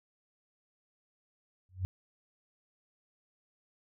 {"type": "tone with exponential growth", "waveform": "sine", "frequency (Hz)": 92.5, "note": "F#2", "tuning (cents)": 0, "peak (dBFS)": -26, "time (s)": [1.69, 1.85], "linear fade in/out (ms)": 0, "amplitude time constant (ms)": 34, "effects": []}